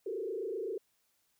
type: tone with frequency modulation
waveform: sine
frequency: 414.8 Hz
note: G#4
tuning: 2 cents flat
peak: -34 dBFS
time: 0.06-0.78 s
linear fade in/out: 5 ms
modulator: 27.8 Hz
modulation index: 2
effects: white hiss -75 dBFS RMS until 1.39 s